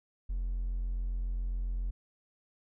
triangle tone with hard clipping, 43.65 Hz, F1, in tune, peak -31 dBFS, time 0.29-1.91 s, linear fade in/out 10 ms, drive 4 dB, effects none

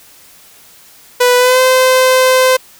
sawtooth tone with pitch glide, 493.9 to 515.2 Hz, B4 to C5, 0 to -27 cents, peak -3 dBFS, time 1.2-2.57 s, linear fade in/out 10 ms, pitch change +73 cents, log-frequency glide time 1.37-1.6 s, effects white hiss -42 dBFS RMS until 2.79 s

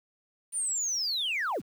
sine linear sweep, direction down, 9397 to 67 Hz, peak -26 dBFS, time 0.52-1.62 s, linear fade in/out 50 ms, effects tanh soft clip ceiling -25 dBFS + 9-bit

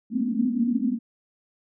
white band-pass noise, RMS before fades -24 dBFS, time 0.1-0.99 s, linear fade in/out 50 ms, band 220 to 260 Hz, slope 96 dB/octave, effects none

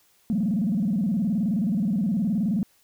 sine tone with vibrato, 202.8 Hz, G#3, 41 cents flat, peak -20 dBFS, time 0.3-2.63 s, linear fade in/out 0 ms, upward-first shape square, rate 19 Hz, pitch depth 200 cents each way, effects tanh soft clip ceiling -16 dBFS + white hiss -62 dBFS RMS until 2.83 s

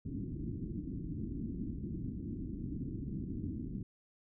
white low-pass noise, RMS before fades -40 dBFS, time 0.05-3.83 s, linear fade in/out 5 ms, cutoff 310 Hz, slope 48 dB/octave, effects none

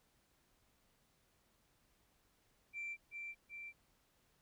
sine tone with echo, 2349 Hz, D7, in tune, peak -40 dBFS, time 2.73-2.97 s, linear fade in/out 50 ms, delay 380 ms, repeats 2, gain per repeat -3 dB, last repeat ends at 3.73 s, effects tanh soft clip ceiling -38 dBFS + pink hiss -75 dBFS RMS until 4.41 s

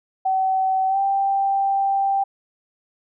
sine tone with pitch glide, 761 to 786 Hz, F#5 to G5, +48 to +4 cents, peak -17 dBFS, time 0.25-2.24 s, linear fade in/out 10 ms, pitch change +56 cents, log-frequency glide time 0.88-0.98 s, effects none

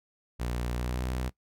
sawtooth tone with pitch glide, 60.3 to 62.79 Hz, B1 to B1, -41 to +29 cents, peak -26 dBFS, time 0.39-1.3 s, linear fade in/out 20 ms, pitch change +70 cents, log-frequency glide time 0.73-1.04 s, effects noise-tail reverb RT60 0.1 s tail -19 dB re dry

